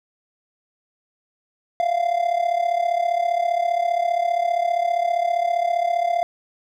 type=tone with amplitude modulation; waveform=triangle; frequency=693 Hz; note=F5; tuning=14 cents flat; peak=-13 dBFS; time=1.8-6.23 s; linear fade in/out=0 ms; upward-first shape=sine; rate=35.1 Hz; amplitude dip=75%; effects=none